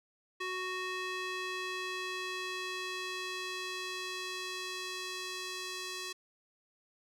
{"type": "tone with band-pass filter sweep", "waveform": "square", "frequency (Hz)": 370, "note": "F#4", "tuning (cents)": 0, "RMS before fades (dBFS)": -39, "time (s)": [0.4, 6.13], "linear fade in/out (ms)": 10, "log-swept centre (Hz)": [2200, 4800], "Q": 0.91, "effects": []}